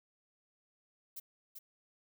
violet noise with echo, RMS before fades -44 dBFS, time 1.16-1.2 s, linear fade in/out 10 ms, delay 390 ms, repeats 1, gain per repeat -4 dB, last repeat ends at 1.59 s, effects none

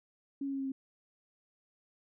sine tone with pitch steps, 277.5 / 274.9 / 272.4 / 269.9 / 267.4 Hz, C#4 / C#4 / C#4 / C#4 / C4, +2 / -14 / -30 / -46 / +38 cents, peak -33 dBFS, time 0.41-0.72 s, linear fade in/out 5 ms, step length 62 ms, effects none

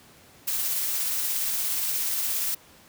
blue noise with tremolo, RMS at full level -26 dBFS, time 0.47-2.55 s, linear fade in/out 10 ms, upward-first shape triangle, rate 17 Hz, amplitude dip 25%, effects pink hiss -53 dBFS RMS until 2.88 s + high-pass 80 Hz 12 dB/octave

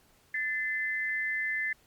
sine tone pair together, 1760 / 2051 Hz, A6 / C7, 0 / -35 cents, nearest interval minor third, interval 265 cents, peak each -31 / -32 dBFS, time 0.34-1.73 s, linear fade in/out 5 ms, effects pink hiss -64 dBFS RMS until 1.86 s + Opus 48 kbps

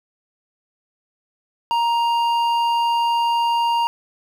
triangle tone with hard clipping, 936 Hz, A#5, 7 cents sharp, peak -18 dBFS, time 1.71-3.87 s, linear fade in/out 0 ms, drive 12 dB, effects none

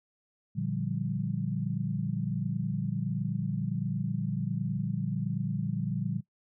sine chord, G minor seventh, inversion first, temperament equal, 116.54 / 146.83 / 174.61 / 196 Hz, Bb2 / D3 / F3 / G3, 0 / 0 / 0 / 0 cents, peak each -35 / -33 / -34 / -35 dBFS, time 0.55-6.21 s, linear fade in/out 20 ms, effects noise-tail reverb RT60 0.1 s tail -19 dB re dry

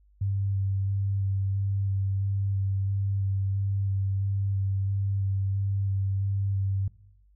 sine tone with vibrato, 98 Hz, G2, in tune, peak -24 dBFS, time 0.21-6.88 s, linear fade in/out 5 ms, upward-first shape square, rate 1.5 Hz, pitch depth 12 cents each way, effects noise-tail reverb RT60 0.7 s tail -19 dB re dry + added 50 Hz sine -57 dBFS peak until 7.35 s

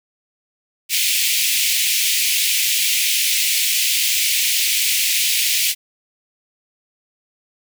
pink high-pass noise, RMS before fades -18 dBFS, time 0.89-5.75 s, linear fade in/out 50 ms, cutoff 2200 Hz, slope 48 dB/octave, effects none

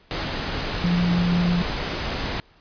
sine tone in noise, 174.8 Hz, F3, 2 cents sharp, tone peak -18 dBFS, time 0.84-1.62 s, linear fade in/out 0 ms, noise pink, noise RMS -27 dBFS, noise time 0.11-2.4 s, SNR +6 dB, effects pink hiss -56 dBFS RMS until 2.6 s + resampled to 11025 Hz

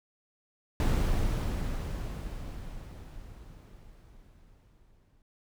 brown noise with exponential decay, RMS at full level -24 dBFS, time 0.8-5.22 s, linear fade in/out 1 ms, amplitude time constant 960 ms, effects none

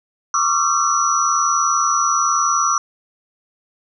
sine tone cluster, 1110 / 1190 / 1351 / 5880 Hz, C#6 / D6 / E6 / F#8, +2 / +22 / +42 / -12 cents, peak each -20 dBFS, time 0.34-2.78 s, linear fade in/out 2 ms, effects none

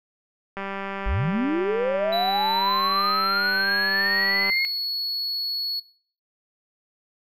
click train, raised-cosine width 0.5 ms, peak -17 dBFS, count 771, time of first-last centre 0.57-4.499 s, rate 196 Hz
sine linear sweep, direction up, 37.54 to 2161 Hz, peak -21 dBFS, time 1.06-4.65 s, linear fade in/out 0 ms
triangle tone with pitch glide, 3945 to 4377 Hz, B7 to C#8, -3 to -23 cents, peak -25 dBFS, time 2.12-5.8 s, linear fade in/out 10 ms, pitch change +180 cents, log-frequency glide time 2.42-4.11 s
effects noise-tail reverb RT60 0.5 s tail -20 dB re dry

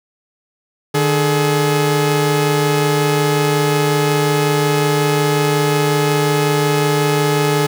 sawtooth tone pair together, 150 / 424.5 Hz, D3 / G#4, +37 / +38 cents, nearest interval octave + tritone, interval 1801 cents, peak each -12 dBFS, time 0.94-7.67 s, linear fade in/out 10 ms, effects none

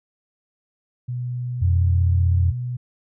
sine tone, 123.47 Hz, B2, in tune, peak -24 dBFS, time 1.08-2.77 s, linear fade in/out 10 ms
sine tone with vibrato, 87.6 Hz, F2, 6 cents sharp, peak -15 dBFS, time 1.61-2.52 s, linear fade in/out 20 ms, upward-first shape triangle, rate 5.6 Hz, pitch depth 14 cents each way
effects none

